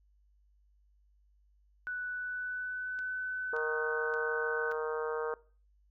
sine tone with pitch glide, 1484 to 1507.3 Hz, F#6 to F#6, +5 to +32 cents, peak -34 dBFS, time 1.87-4.72 s, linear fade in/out 0 ms, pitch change +27 cents, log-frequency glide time 2.11-3.12 s
click train, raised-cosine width 0.2 ms, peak -35 dBFS, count 4, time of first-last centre 2.99-4.714 s, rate 1.74 Hz
harmonic tone, 155.4 Hz, D#3, 2 cents flat, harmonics 3 / 4 / 5 / 6 / 7 / 8 / 9 / 10, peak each -33 / -44 / -48 / -43 / -45 / -43 / -49 / -45 dBFS, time 3.53-5.34 s, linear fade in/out 2 ms
effects noise-tail reverb RT60 0.4 s tail -21 dB re dry + added 50 Hz sine -64 dBFS peak until 5.9 s

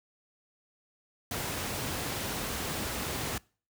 pink noise, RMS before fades -34 dBFS, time 1.31-3.38 s, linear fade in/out 2 ms, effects noise-tail reverb RT60 0.4 s tail -25 dB re dry + high-pass 60 Hz 12 dB/octave

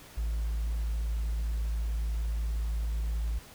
sine tone, 55.2 Hz, A1, 6 cents sharp, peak -26 dBFS, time 0.17-3.39 s, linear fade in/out 10 ms, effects tanh soft clip ceiling -26 dBFS + pink hiss -51 dBFS RMS until 3.54 s

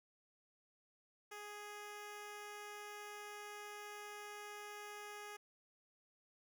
10% pulse tone, 415.3 Hz, G#4, in tune, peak -40 dBFS, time 1.31-5.37 s, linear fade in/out 10 ms, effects none

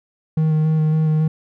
triangle tone with vibrato, 156.3 Hz, D#3, 8 cents sharp, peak -12 dBFS, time 0.37-1.28 s, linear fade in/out 5 ms, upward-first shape square, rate 3.6 Hz, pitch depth 13 cents each way, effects none

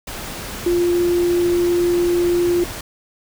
sine tone in noise, 349.2 Hz, F4, in tune, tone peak -14 dBFS, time 0.66-2.64 s, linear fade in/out 5 ms, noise pink, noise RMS -30 dBFS, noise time 0.07-2.81 s, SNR +13 dB, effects none

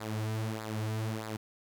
sawtooth tone with flanger, 109.3 Hz, A2, 11 cents flat, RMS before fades -35 dBFS, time 0-1.37 s, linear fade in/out 10 ms, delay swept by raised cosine 0.33 to 5.63 ms, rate 1.6 Hz, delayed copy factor -0.7, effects none

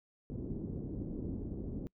white low-pass noise, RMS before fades -40 dBFS, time 0.3-1.87 s, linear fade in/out 0 ms, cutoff 320 Hz, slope 24 dB/octave, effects noise-tail reverb RT60 0.1 s tail -25 dB re dry

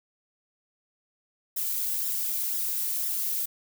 violet noise with flanger, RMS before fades -29 dBFS, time 1.56-3.46 s, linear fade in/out 10 ms, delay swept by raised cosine 0.55 to 3.35 ms, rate 2 Hz, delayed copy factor +0.75, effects none

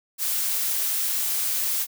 blue noise, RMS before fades -25 dBFS, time 0.18-1.87 s, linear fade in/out 50 ms, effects none

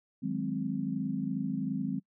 sine chord, Ab dominant seventh, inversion second, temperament equal, 155.56 / 185 / 207.7 / 261.6 Hz, Eb3 / Gb3 / Ab3 / C4, 0 / 0 / 0 / 0 cents, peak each -38 / -36 / -35 / -34 dBFS, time 0.22-2 s, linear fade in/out 20 ms, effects noise-tail reverb RT60 0.1 s tail -26 dB re dry

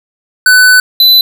square tone pair in turn, 1500 / 4005 Hz, F#6 / B7, +23 / +23 cents, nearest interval octave + perfect fourth, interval 1700 cents, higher second, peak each -3 dBFS, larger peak neither, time 0.46-0.8 / 1-1.21 s, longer first, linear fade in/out 2 ms, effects none

